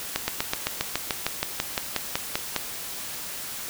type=slowing click train; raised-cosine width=0.2 ms; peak=-6 dBFS; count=16; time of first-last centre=0.16-2.563 s; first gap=120 ms; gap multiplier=1.04; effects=white hiss -35 dBFS RMS until 3.69 s